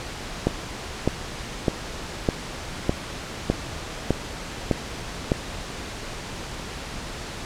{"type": "click train", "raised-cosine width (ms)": 2, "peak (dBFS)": -5, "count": 9, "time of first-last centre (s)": [0.47, 5.318], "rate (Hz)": 1.65, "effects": ["pink hiss -34 dBFS RMS until 7.45 s", "low-pass 7000 Hz 12 dB/octave"]}